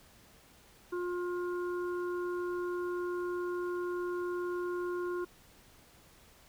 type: harmonic tone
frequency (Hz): 354.6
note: F4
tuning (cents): +26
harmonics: 1 / 3 / 4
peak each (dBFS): -33 / -43 / -45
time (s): 0.92-5.25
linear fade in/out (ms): 10
effects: pink hiss -60 dBFS RMS until 6.48 s